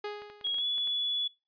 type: tone with exponential decay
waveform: sawtooth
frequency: 415.3 Hz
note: G#4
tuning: in tune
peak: -29 dBFS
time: 0.04-0.73 s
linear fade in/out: 5 ms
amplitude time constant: 150 ms
type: clicks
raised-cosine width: 0.3 ms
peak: -33 dBFS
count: 8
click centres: 0.22 / 0.3 / 0.412 / 0.469 / 0.544 / 0.584 / 0.781 / 0.874 s
type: tone with pitch glide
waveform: sine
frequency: 3307 to 3416 Hz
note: G#7 to G#7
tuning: -8 to +48 cents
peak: -28 dBFS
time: 0.44-1.28 s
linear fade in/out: 10 ms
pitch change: +56 cents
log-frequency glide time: 0.57-0.64 s
effects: noise-tail reverb RT60 0.3 s tail -26 dB re dry + resampled to 11025 Hz